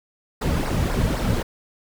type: noise with flanger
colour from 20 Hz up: brown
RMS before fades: -22 dBFS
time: 0.41-1.43 s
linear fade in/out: 10 ms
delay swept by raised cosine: 0.29 to 2.89 ms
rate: 3.9 Hz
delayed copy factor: -0.65
effects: none